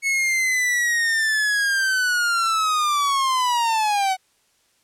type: linear sweep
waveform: 45% pulse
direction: down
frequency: 2206 to 742 Hz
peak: -18 dBFS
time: 0.02-4.17 s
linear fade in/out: 50 ms
effects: white hiss -63 dBFS RMS until 4.83 s + low-pass 10000 Hz 12 dB/octave